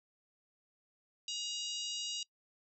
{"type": "harmonic tone", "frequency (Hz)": 953, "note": "A#5", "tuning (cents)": 38, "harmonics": [3, 4, 5, 6, 7, 8], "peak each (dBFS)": [-41, -43, -45, -47, -48, -49], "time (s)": [1.28, 2.23], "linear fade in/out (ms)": 2, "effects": ["noise-tail reverb RT60 0.1 s tail -23 dB re dry"]}